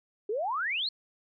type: exponential sweep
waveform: sine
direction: up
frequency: 392 to 4435 Hz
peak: -28 dBFS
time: 0.29-0.89 s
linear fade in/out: 5 ms
effects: none